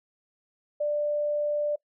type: tone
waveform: sine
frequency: 591 Hz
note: D5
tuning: 11 cents sharp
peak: -24 dBFS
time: 0.8-1.76 s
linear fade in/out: 10 ms
effects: noise-tail reverb RT60 0.1 s tail -23 dB re dry